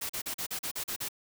white noise bursts, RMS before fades -35 dBFS, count 9, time 0.01-1.087 s, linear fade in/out 10 ms, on 85 ms, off 39 ms, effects none

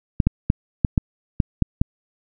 clicks, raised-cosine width 5 ms, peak -3 dBFS, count 8, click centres 0.202 / 0.27 / 0.501 / 0.848 / 0.978 / 1.402 / 1.623 / 1.815 s, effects none

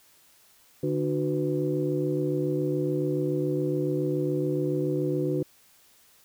sine tone cluster, 148.3 / 300.4 / 367.5 / 499.5 Hz, D3 / D4 / F#4 / B4, +17 / +39 / -12 / +20 cents, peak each -29 / -29 / -28 / -32 dBFS, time 0.83-5.43 s, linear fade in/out 5 ms, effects tanh soft clip ceiling -13 dBFS + white hiss -59 dBFS RMS until 6.24 s

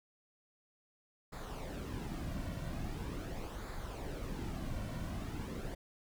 brown noise with flanger, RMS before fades -41 dBFS, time 1.32-5.75 s, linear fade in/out 10 ms, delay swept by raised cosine 0.34 to 2.44 ms, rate 0.42 Hz, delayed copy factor -0.55, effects none

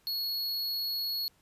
square tone, 4344 Hz, C#8, 36 cents flat, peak -31 dBFS, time 0.07-1.28 s, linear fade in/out 0 ms, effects pink hiss -67 dBFS RMS until 1.41 s + resampled to 32000 Hz

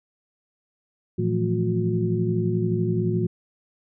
sine tone cluster, 112.9 / 166.1 / 177.7 / 220 / 360.7 Hz, A2 / E3 / F3 / A3 / F#4, +45 / +13 / +30 / 0 / -44 cents, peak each -25 / -27 / -28 / -30 / -26 dBFS, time 1.18-3.27 s, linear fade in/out 10 ms, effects none

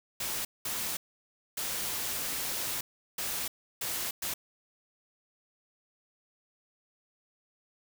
white noise bursts at uneven times, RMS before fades -34 dBFS, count 6, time 0.2-0.45 / 0.65-0.97 / 1.57-2.81 / 3.18-3.48 / 3.81-4.11 / 4.22-4.34 s, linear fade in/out 5 ms, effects none

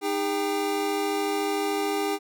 square tone cluster, 310.4 / 404.1 / 791 Hz, D#4 / G#4 / G5, -4 / -47 / +15 cents, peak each -31 / -28 / -31 dBFS, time 0.01-2.19 s, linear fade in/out 50 ms, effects none

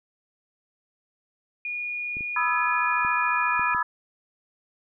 sine tone, 2441 Hz, D#7, 34 cents flat, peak -28 dBFS, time 1.65-3.74 s, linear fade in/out 2 ms
clicks, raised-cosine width 3 ms, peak -28 dBFS, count 5, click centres 2.169 / 2.208 / 3.049 / 3.595 / 3.748 s
sine chord, E major seventh, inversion second, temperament equal with one note detuned, 987.8 / 1244.5 / 1318.5 / 1696.1 Hz, B5 / D#6 / E6 / G#6, 0 / 0 / 0 / +36 cents, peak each -26 / -29 / -28 / -27 dBFS, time 2.36-3.83 s, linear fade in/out 5 ms
effects none

